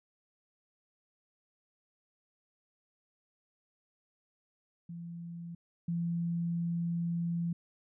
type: tone pair in turn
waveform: sine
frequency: 170 / 170 Hz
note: F3 / F3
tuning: -46 / -46 cents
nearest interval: unison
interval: 0 cents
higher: neither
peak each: -40 / -30 dBFS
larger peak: second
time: 4.89-5.55 / 5.88-7.53 s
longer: second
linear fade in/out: 5 ms
effects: none